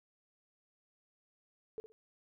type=tone with echo; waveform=sine; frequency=440 Hz; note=A4; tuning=in tune; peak=-38 dBFS; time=1.78-1.8 s; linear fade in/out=0 ms; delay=60 ms; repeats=2; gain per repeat=-12 dB; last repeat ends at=1.92 s; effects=none